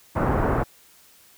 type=low-pass noise; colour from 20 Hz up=pink; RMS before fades=-22 dBFS; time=0.15-0.64 s; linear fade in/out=20 ms; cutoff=1400 Hz; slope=24 dB/octave; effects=white hiss -54 dBFS RMS until 1.37 s